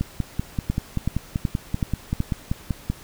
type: two click trains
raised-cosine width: 5 ms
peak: -10 / -9 dBFS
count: 16 / 5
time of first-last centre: 0.01-2.9 / 0.7-2.204 s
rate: 5.19 / 2.66 Hz
effects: pink hiss -45 dBFS RMS until 3.03 s